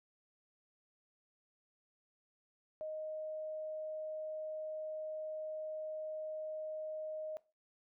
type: tone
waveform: sine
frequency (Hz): 622.3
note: D#5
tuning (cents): 0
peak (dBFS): -39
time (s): 2.81-7.37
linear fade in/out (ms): 0
effects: noise-tail reverb RT60 0.3 s tail -19 dB re dry